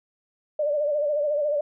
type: tone with vibrato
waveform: sine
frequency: 590 Hz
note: D5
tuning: 8 cents sharp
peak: -21 dBFS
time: 0.59-1.61 s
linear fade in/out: 5 ms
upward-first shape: sine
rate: 14 Hz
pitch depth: 63 cents each way
effects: none